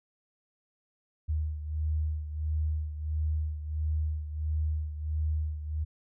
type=beating tone pair; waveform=sine; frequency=76.8 / 78.3 Hz; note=D#2 / D#2; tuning=-22 / +11 cents; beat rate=1.5 Hz; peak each=-29 / -35 dBFS; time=1.28-5.85 s; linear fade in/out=20 ms; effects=none